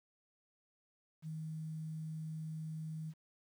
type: tone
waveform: sine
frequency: 157.7 Hz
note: D#3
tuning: 24 cents sharp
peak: -40 dBFS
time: 1.22-3.14 s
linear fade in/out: 50 ms
effects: 11-bit